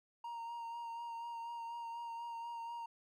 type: tone with vibrato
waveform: triangle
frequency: 932.3 Hz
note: A#5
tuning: in tune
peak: -40 dBFS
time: 0.24-2.86 s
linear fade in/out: 5 ms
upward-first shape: sine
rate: 4.1 Hz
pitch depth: 21 cents each way
effects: none